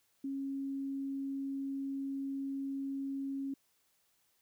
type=tone; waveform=sine; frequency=273.5 Hz; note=C#4; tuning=23 cents flat; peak=-35 dBFS; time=0.24-3.54 s; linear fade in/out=5 ms; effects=white hiss -74 dBFS RMS until 4.41 s